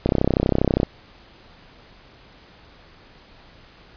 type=click train; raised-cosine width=2 ms; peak=-4 dBFS; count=26; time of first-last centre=0.06-0.832 s; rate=32.4 Hz; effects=pink hiss -49 dBFS RMS until 3.96 s + resampled to 11025 Hz